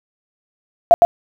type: tone with echo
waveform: sine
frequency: 685 Hz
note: F5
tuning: 34 cents flat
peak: -3 dBFS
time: 0.91-0.94 s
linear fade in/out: 0 ms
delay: 110 ms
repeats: 1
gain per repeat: -2 dB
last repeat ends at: 1.05 s
effects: 7-bit